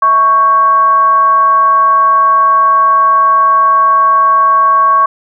sine tone with frequency modulation, 1112 Hz, C#6, 5 cents sharp, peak -5 dBFS, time 0.02-5.06 s, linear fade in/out 5 ms, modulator 468 Hz, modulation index 0.27, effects none

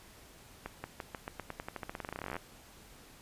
accelerating click train, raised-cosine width 0.5 ms, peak -23 dBFS, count 29, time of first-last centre 0.66-2.366 s, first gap 180 ms, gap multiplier 0.9, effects pink hiss -56 dBFS RMS until 3.21 s + resampled to 32000 Hz

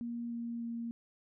sine tone with pitch steps, 236.1 / 234.3 / 232.9 Hz, A#3 / A#3 / A#3, +22 / +9 / -1 cents, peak -36 dBFS, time 0.01-0.91 s, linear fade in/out 0 ms, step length 300 ms, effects none

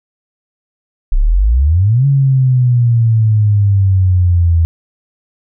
sine exponential two-way sweep, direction up then down, 30.57 to 140.6 to 82 Hz, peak -7 dBFS, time 1.12-4.65 s, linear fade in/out 0 ms, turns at 2.06 s, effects none

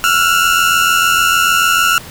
30% pulse tone pair together, 1346 / 1432.7 Hz, E6 / F6, +36 / +44 cents, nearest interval minor second, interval 108 cents, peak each -10 dBFS, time 0.04-1.98 s, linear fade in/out 0 ms, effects pink hiss -33 dBFS RMS until 2.1 s

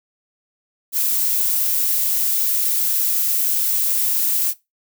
violet noise, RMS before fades -19 dBFS, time 0.92-4.54 s, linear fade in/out 50 ms, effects noise-tail reverb RT60 0.2 s tail -18 dB re dry

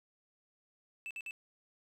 triangle tone bursts, 2637 Hz, E7, in tune, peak -38 dBFS, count 3, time 1.06-1.309 s, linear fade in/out 0 ms, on 47 ms, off 54 ms, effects 12-bit

